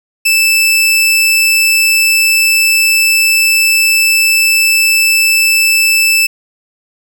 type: tone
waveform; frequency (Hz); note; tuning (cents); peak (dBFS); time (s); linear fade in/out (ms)
sawtooth; 2637; E7; 0; -4; 0.25-6.27; 10
effects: 7-bit